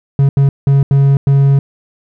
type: tone bursts at uneven times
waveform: triangle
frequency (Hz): 138.59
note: C#3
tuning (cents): 0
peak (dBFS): -4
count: 5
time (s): 0.19-0.29 / 0.37-0.49 / 0.67-0.83 / 0.91-1.17 / 1.27-1.59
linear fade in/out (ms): 2
effects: none